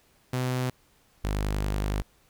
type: tone pair in turn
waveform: sawtooth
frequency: 127.1 / 50.7 Hz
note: C3 / G#1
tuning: -50 / -41 cents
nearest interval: octave + major third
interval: 1591 cents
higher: first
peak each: -22 / -22 dBFS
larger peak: neither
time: 0.33-0.7 / 1.24-2.02 s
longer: second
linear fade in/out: 5 ms
effects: pink hiss -63 dBFS RMS until 2.29 s